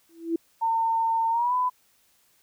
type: tone with exponential growth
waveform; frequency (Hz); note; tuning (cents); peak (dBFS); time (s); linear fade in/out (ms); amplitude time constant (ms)
sine; 332.1; E4; +13; -19; 0.09-0.36; 5; 58
type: tone with pitch glide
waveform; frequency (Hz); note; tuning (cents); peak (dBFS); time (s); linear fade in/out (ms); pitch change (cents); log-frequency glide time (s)
sine; 907 to 1000.6; A#5 to B5; -48 to +22; -21; 0.61-1.7; 20; +170; 1.3-1.54
effects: white hiss -64 dBFS RMS until 2.42 s